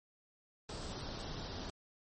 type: noise with comb filter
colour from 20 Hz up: pink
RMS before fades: -43 dBFS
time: 0.69-1.7 s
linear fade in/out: 2 ms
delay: 0.22 ms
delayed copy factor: +0.55
effects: MP3 32 kbps